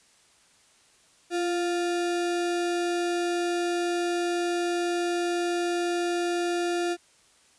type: tone with sample-and-hold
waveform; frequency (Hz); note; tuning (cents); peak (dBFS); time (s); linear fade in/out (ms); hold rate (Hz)
sine; 346; F4; -16; -24; 1.3-6.97; 50; 1050
effects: white hiss -60 dBFS RMS until 7.58 s + resampled to 22050 Hz